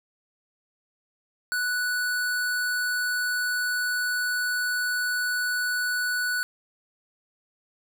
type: tone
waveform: square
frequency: 1480 Hz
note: F#6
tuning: in tune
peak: -25 dBFS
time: 1.52-6.43 s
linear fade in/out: 0 ms
effects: none